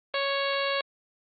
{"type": "harmonic tone", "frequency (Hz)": 554.4, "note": "C#5", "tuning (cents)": 0, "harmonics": [1, 2, 3, 4, 5, 6, 7, 8], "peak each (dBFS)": [-29, -32, -34, -35, -36, -37, -37, -38], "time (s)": [0.14, 0.81], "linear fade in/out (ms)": 2, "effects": ["Opus 24 kbps"]}